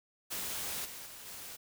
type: noise with level steps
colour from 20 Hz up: white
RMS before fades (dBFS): -38 / -46 / -49 / -46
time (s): 0.3-1.57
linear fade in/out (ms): 20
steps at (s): 0.84 / 1.05 / 1.25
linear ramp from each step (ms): 20
effects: none